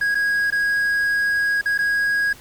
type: tone with dropouts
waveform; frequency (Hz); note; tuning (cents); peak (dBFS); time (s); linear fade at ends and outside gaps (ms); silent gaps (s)
triangle; 1648; G#6; -14; -15; 0.01-2.33; 5; 0.147-0.152 / 0.504-0.523 / 1.613-1.657 / 1.778-1.788
effects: pink hiss -44 dBFS RMS until 2.4 s + MP3 96 kbps